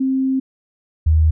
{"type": "tone pair in turn", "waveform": "sine", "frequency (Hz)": [264.5, 78.81], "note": ["C4", "D#2"], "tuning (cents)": [19, 23], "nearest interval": "octave + major sixth", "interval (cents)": 2096, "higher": "first", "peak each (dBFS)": [-15, -10], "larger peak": "second", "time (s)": [[0, 0.4], [1.06, 1.31]], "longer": "first", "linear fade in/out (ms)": 10, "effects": []}